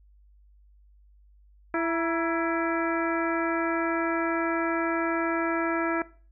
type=harmonic tone with a mistuned harmonic; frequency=332.6 Hz; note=E4; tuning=16 cents sharp; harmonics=1 / 2 / 3 / 4 / 5 / 6 / 7; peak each=-27 / -31 / -34 / -32 / -33 / -39 / -39 dBFS; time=1.74-6.02 s; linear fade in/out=2 ms; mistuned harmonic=3; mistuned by=-64 cents; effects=noise-tail reverb RT60 0.4 s tail -19 dB re dry + added 50 Hz sine -54 dBFS peak until 6.31 s